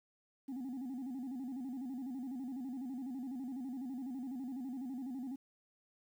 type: tone with vibrato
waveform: sine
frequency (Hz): 258.1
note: C4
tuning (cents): -23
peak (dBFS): -37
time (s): 0.48-5.36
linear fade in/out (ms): 10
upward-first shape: square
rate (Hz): 12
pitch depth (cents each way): 100
effects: tanh soft clip ceiling -38 dBFS + 11-bit